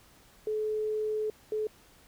sine tone bursts at uneven times, 429.7 Hz, A4, 41 cents flat, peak -28 dBFS, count 2, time 0.47-1.3 / 1.52-1.67 s, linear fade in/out 2 ms, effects pink hiss -59 dBFS RMS until 2.07 s

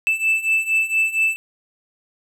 triangle beating tone pair, 2637 / 2641.3 Hz, E7 / E7, 0 / +3 cents, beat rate 4.3 Hz, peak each -20 / -17 dBFS, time 0.07-1.36 s, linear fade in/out 0 ms, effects none

